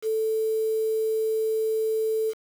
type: tone with quantisation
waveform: sine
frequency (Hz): 440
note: A4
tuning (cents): 0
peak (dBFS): -22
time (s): 0.02-2.34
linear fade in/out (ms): 50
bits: 7
effects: none